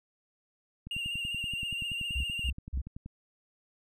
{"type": "click train", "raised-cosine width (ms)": 5, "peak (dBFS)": -29, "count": 24, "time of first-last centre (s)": [0.87, 3.06], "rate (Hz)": 10.5}
{"type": "tone with vibrato", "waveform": "triangle", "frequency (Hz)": 2800, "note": "F7", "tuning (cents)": 4, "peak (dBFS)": -31, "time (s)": [0.91, 2.5], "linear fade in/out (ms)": 2, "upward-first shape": "sine", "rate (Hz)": 15, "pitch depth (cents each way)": 36}
{"type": "tone bursts", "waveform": "sine", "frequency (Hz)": 65.41, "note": "C2", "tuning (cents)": 0, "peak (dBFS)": -29, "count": 3, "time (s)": [2.15, 2.817], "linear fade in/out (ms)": 10, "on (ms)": 89, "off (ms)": 200}
{"effects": []}